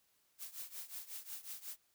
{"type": "noise with tremolo", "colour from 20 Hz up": "blue", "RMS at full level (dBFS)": -44, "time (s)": [0.38, 1.77], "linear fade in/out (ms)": 50, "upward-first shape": "triangle", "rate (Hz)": 5.5, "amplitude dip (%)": 90, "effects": ["white hiss -75 dBFS RMS until 1.94 s"]}